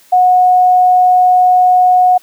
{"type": "tone", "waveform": "sine", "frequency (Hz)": 730, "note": "F#5", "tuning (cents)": -24, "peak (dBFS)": -5, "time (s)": [0.12, 2.18], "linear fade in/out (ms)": 10, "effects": ["white hiss -46 dBFS RMS until 2.22 s", "high-pass 150 Hz 12 dB/octave"]}